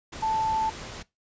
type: tone in noise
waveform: sine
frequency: 880 Hz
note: A5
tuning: in tune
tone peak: -23 dBFS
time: 0.22-0.7 s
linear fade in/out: 10 ms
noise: pink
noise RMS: -39 dBFS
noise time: 0.12-1.03 s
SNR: +13 dB
effects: noise-tail reverb RT60 0.2 s tail -20 dB re dry + resampled to 16000 Hz